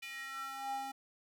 square tone with high-pass filter sweep, 269.8 Hz, C#4, 47 cents flat, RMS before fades -42 dBFS, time 0.02-0.92 s, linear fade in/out 10 ms, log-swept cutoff 2500 to 580 Hz, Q 4.5, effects none

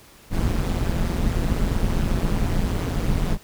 brown noise with amplitude modulation, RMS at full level -18 dBFS, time 0.3-3.38 s, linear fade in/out 50 ms, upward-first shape sine, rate 175 Hz, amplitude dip 80%, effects pink hiss -49 dBFS RMS until 3.43 s

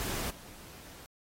pink noise with level steps, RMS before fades -36 / -51 dBFS, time 0-1.06 s, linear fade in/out 0 ms, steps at 0.3 s, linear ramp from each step 5 ms, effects AAC 48 kbps

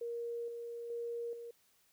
sine tone with level steps, 470 Hz, A#4, 14 cents sharp, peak -37 / -41 / -37 / -44 dBFS, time 0.01-1.51 s, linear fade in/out 5 ms, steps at 0.48 / 0.9 / 1.33 s, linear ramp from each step 2 ms, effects white hiss -71 dBFS RMS until 1.92 s

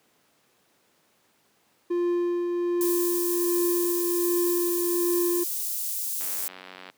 triangle tone with tremolo, 349.2 Hz, F4, in tune, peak -19 dBFS, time 1.9-5.44 s, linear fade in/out 10 ms, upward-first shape triangle, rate 1.3 Hz, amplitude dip 35%
white high-pass noise, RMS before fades -30 dBFS, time 2.81-6.48 s, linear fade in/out 0 ms, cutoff 7800 Hz, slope 12 dB/octave
click train, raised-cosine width 0.3 ms, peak -25 dBFS, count 65, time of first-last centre 6.21-6.9 s, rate 92.8 Hz
effects pink hiss -65 dBFS RMS until 6.97 s + high-pass 200 Hz 12 dB/octave

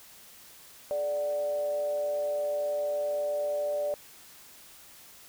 sine tone with frequency modulation, 587.3 Hz, D5, in tune, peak -27 dBFS, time 0.91-3.94 s, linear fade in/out 0 ms, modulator 164 Hz, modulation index 0.32, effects white hiss -52 dBFS RMS until 5.28 s

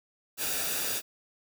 white noise with comb filter, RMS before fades -31 dBFS, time 0.37-1.02 s, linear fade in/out 50 ms, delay 0.95 ms, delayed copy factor -0.5, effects none

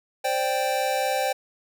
square chord, C suspended second, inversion none, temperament equal, 523.3 / 587.3 / 784 Hz, C5 / D5 / G5, 0 / 0 / 0 cents, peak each -28 / -30 / -26 dBFS, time 0.24-1.33 s, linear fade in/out 10 ms, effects none

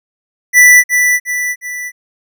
square tone with echo, 1975.5 Hz, B6, in tune, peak -3 dBFS, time 0.53-0.84 s, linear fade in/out 50 ms, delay 360 ms, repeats 3, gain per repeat -6 dB, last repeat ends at 1.92 s, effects none

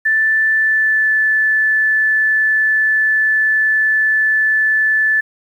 sine tone with pitch glide, 1760 to 1744.8 Hz, A6 to A6, 0 to -15 cents, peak -11 dBFS, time 0.05-5.21 s, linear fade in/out 10 ms, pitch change -15 cents, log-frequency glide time 0.55-1.11 s, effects 8-bit

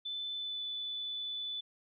sine tone with pitch glide, 3515 to 3485 Hz, A7 to A7, -2 to -17 cents, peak -36 dBFS, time 0.05-1.61 s, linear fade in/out 10 ms, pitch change -15 cents, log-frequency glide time 0.36-0.63 s, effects none

